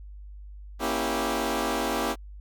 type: chord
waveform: 15% pulse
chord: A# diminished seventh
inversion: none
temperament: equal with one note detuned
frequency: 235.7 / 277.2 / 329.6 / 392 Hz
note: A#3 / C#4 / E4 / G4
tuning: +19 / 0 / 0 / 0 cents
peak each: -25 dBFS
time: 0.79-2.16 s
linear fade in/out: 50 ms
effects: added 50 Hz sine -40 dBFS peak until 2.4 s